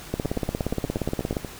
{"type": "two click trains", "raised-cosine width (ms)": 2, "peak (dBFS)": [-17, -11], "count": [11, 22], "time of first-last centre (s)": [[0.25, 1.448], [0.14, 1.368]], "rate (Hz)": [8.35, 17.1], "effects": ["pink hiss -41 dBFS RMS until 1.59 s"]}